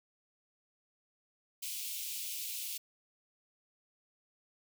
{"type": "high-pass noise", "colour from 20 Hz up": "white", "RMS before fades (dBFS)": -40, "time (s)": [1.62, 2.78], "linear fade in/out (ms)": 10, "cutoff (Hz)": 2400, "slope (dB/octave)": 48, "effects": []}